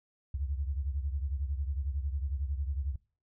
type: beating tone pair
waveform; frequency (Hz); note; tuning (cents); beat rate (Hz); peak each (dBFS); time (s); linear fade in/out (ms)
sine; 67.8 / 78.8; C#2 / D#2; -38 / +23; 11; -32 / -37; 0.34-2.96; 5
effects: noise-tail reverb RT60 0.4 s tail -22 dB re dry